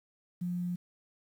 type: tone with quantisation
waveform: sine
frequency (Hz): 177.1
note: F3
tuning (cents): +24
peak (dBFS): -31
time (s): 0.41-0.76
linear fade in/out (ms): 10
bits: 10
effects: none